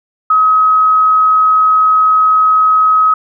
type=tone; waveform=sine; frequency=1272 Hz; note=D#6; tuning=38 cents sharp; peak=-6 dBFS; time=0.3-3.14 s; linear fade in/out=5 ms; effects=none